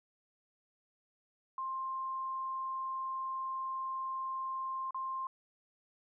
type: tone with dropouts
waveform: sine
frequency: 1055 Hz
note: C6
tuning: 14 cents sharp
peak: -35 dBFS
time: 1.58-5.27 s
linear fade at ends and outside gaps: 2 ms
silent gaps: 4.908-4.945 s
effects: none